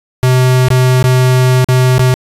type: tone with dropouts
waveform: square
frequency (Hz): 127.8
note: C3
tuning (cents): -40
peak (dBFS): -7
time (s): 0.23-2.14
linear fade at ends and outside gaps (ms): 0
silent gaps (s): 0.684-0.704 / 1.027-1.041 / 1.644-1.687 / 1.982-1.994
effects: resampled to 32000 Hz